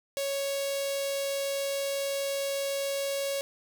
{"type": "tone with notch filter", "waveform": "sawtooth", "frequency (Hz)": 554.4, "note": "C#5", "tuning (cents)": 0, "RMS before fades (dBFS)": -31, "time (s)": [0.17, 3.41], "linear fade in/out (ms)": 0, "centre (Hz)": 1300, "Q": 0.57, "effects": []}